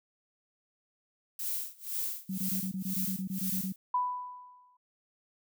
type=noise with tremolo; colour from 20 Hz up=violet; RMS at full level=-33 dBFS; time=1.39-3.76 s; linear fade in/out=2 ms; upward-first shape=sine; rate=2 Hz; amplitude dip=95%
type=tone bursts; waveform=sine; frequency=189.5 Hz; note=F#3; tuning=42 cents sharp; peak=-32 dBFS; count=13; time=2.29-3.724 s; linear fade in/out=5 ms; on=90 ms; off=22 ms
type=tone with exponential decay; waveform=sine; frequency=993 Hz; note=B5; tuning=9 cents sharp; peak=-24 dBFS; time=3.94-4.77 s; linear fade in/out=5 ms; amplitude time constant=180 ms
effects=none